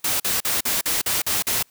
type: noise bursts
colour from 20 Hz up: white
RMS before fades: -22 dBFS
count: 8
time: 0.04-1.628 s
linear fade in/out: 5 ms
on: 160 ms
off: 44 ms
effects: white hiss -59 dBFS RMS until 1.7 s